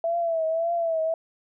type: tone with vibrato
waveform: sine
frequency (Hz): 662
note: E5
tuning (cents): +7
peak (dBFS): -22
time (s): 0.04-1.14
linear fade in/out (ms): 2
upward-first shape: triangle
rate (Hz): 1.8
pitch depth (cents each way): 72
effects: none